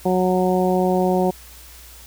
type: harmonic tone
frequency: 183.7 Hz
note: F#3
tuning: 12 cents flat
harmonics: 1 / 2 / 3 / 4 / 5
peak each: -20 / -20 / -23 / -23 / -29 dBFS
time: 0.05-1.31 s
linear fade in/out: 10 ms
effects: added 60 Hz sine -44 dBFS peak until 2.06 s + white hiss -44 dBFS RMS until 2.06 s